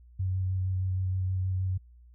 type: tone with vibrato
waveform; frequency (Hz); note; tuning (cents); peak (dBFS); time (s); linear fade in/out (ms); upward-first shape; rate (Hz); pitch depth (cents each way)
sine; 93.4; F#2; +17; -26; 0.19-1.78; 10; square; 6.4; 12
effects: added 60 Hz sine -51 dBFS peak until 2.14 s